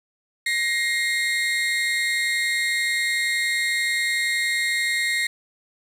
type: tone pair together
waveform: 35% pulse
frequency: 1887 / 2118 Hz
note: A#6 / C7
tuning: +21 / +21 cents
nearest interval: major second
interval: 200 cents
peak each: -22 dBFS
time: 0.46-5.27 s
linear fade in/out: 5 ms
effects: low-pass 11000 Hz 12 dB/octave + 8-bit